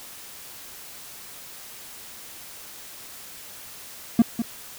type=tone with echo; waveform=triangle; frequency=231.6 Hz; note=A#3; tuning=11 cents flat; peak=-9 dBFS; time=4.19-4.22 s; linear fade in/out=2 ms; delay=200 ms; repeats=1; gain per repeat=-10 dB; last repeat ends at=4.42 s; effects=white hiss -42 dBFS RMS until 4.78 s